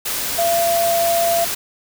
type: tone in noise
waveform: sine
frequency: 680 Hz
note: F5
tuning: 46 cents flat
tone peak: -15 dBFS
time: 0.38-1.45 s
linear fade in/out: 10 ms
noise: white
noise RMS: -23 dBFS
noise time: 0.05-1.55 s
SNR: +5 dB
effects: none